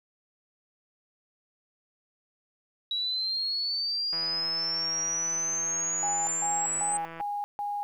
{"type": "exponential sweep", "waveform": "sine", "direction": "up", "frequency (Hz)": [3875, 8140], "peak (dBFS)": -27, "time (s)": [2.91, 6.97], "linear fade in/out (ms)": 2}
{"type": "click train", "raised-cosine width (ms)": 0.5, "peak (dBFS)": -27, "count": 509, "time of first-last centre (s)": [4.13, 7.209], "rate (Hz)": 165}
{"type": "tone bursts", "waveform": "sine", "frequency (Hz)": 820, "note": "G#5", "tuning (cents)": -22, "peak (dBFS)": -29, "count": 5, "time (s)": [6.03, 7.83], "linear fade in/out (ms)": 0, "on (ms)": 240, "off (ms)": 150}
{"effects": ["10-bit"]}